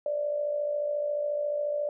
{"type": "tone with amplitude modulation", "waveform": "sine", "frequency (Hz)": 587.3, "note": "D5", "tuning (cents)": 0, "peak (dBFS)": -24, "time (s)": [0.06, 1.89], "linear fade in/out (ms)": 2, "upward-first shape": "sine", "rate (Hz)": 54.2, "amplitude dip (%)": 55, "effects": []}